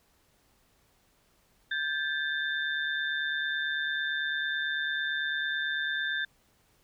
sine tone cluster, 1581 / 1730 / 3591 Hz, G6 / A6 / A7, +14 / -30 / +35 cents, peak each -31 / -33 / -36 dBFS, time 1.71-6.25 s, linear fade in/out 5 ms, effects pink hiss -67 dBFS RMS until 6.83 s

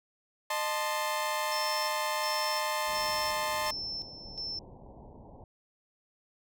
sawtooth chord, A diminished, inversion second, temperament equal with one note detuned, 613.7 / 880 / 1046.5 Hz, Eb5 / A5 / C6, -24 / 0 / 0 cents, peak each -31 / -30 / -30 dBFS, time 0.5-3.71 s, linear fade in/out 5 ms
sine tone with tremolo, 5330 Hz, E8, 18 cents sharp, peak -34 dBFS, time 1.52-4.59 s, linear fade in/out 2 ms, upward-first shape square, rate 1.4 Hz, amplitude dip 70%
pink low-pass noise, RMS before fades -50 dBFS, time 2.87-5.44 s, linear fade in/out 2 ms, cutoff 980 Hz, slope 96 dB/octave
effects none

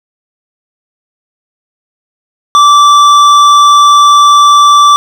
triangle tone with hard clipping, 1165 Hz, D6, 14 cents flat, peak -3 dBFS, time 2.55-4.96 s, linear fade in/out 0 ms, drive 14 dB, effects none

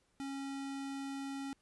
square tone, 274.4 Hz, C#4, 17 cents flat, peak -40 dBFS, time 0.2-1.53 s, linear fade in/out 0 ms, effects pink hiss -75 dBFS RMS until 1.61 s + resampled to 24000 Hz

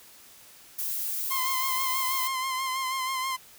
violet noise, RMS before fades -31 dBFS, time 0.78-2.28 s, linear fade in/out 10 ms
sawtooth tone with vibrato, 1046.5 Hz, C6, in tune, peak -24 dBFS, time 1.3-3.37 s, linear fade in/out 20 ms, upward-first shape sine, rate 6.2 Hz, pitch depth 37 cents each way
effects white hiss -52 dBFS RMS until 3.58 s

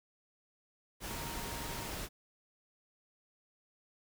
sine tone in noise, 931 Hz, A#5, 2 cents flat, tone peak -48 dBFS, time 1.06-1.92 s, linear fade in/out 50 ms, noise pink, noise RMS -41 dBFS, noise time 1-2.09 s, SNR -10 dB, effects none

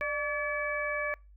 harmonic tone with a mistuned harmonic, 573 Hz, D5, 43 cents flat, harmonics 1 / 2 / 3 / 4, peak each -34 / -37 / -34 / -35 dBFS, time 0.01-1.14 s, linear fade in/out 0 ms, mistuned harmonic 1, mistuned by +65 cents, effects noise-tail reverb RT60 0.3 s tail -26 dB re dry + added 50 Hz sine -52 dBFS peak until 1.36 s

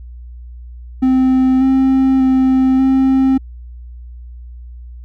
triangle tone with pitch steps, 259.6 / 264.8 / 261.4 / 265 Hz, C4 / C4 / C4 / C4, -13 / +21 / -1 / +22 cents, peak -7 dBFS, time 1.02-3.38 s, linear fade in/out 10 ms, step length 590 ms, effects added 60 Hz sine -30 dBFS peak until 5.04 s

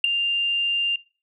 sine tone with ADSR envelope, 2794 Hz, F7, in tune, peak -9 dBFS, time 0.04-0.96 s, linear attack 4 ms, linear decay 7 ms, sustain -11 dB, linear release 4 ms, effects noise-tail reverb RT60 0.4 s tail -23 dB re dry + tanh soft clip ceiling -10 dBFS

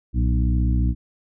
harmonic tone with a mistuned harmonic, 61.74 Hz, B1, in tune, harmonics 1 / 2 / 3 / 4 / 5, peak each -18 / -24 / -28 / -30 / -32 dBFS, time 0.13-0.95 s, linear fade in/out 50 ms, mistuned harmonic 2, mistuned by -94 cents, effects none

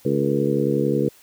harmonic tone with a mistuned harmonic, 71 Hz, C#2, 42 cents sharp, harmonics 2 / 3 / 4 / 5 / 6 / 7, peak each -25 / -25 / -25 / -25 / -25 / -25 dBFS, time 0.05-1.09 s, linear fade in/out 5 ms, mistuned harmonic 7, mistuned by -52 cents, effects white hiss -52 dBFS RMS until 1.22 s

